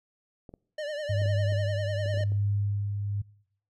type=clicks; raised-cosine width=2 ms; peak=-32 dBFS; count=10; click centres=0.492 / 0.539 / 1.218 / 1.258 / 1.523 / 2.059 / 2.142 / 2.174 / 2.208 / 2.32 s
type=tone with vibrato; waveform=square; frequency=596 Hz; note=D5; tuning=25 cents sharp; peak=-32 dBFS; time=0.78-2.24 s; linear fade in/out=5 ms; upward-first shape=triangle; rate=10 Hz; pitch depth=83 cents each way
type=tone with tremolo; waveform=sine; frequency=101.6 Hz; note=G#2; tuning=38 cents flat; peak=-23 dBFS; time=1.09-3.22 s; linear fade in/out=10 ms; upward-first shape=sine; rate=0.92 Hz; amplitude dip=45%
effects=noise-tail reverb RT60 0.7 s tail -24 dB re dry + low-pass 5000 Hz 12 dB/octave